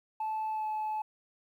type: tone with pitch glide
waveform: sine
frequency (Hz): 871 to 861.5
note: A5 to A5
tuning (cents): -18 to -37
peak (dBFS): -29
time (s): 0.2-1.02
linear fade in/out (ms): 5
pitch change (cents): -19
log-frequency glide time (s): 0.51-0.66
effects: tanh soft clip ceiling -29 dBFS + 11-bit